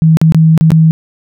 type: tone with dropouts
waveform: sine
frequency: 160.3 Hz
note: E3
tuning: 48 cents flat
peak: -3 dBFS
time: 0.02-0.91 s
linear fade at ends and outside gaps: 0 ms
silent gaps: 0.171-0.215 / 0.322-0.346 / 0.577-0.61 / 0.705-0.718 s
effects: none